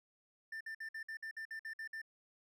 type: tone bursts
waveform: triangle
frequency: 1785 Hz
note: A6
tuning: 24 cents sharp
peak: -40 dBFS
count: 11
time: 0.52-2.017 s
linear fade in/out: 5 ms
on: 87 ms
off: 54 ms
effects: none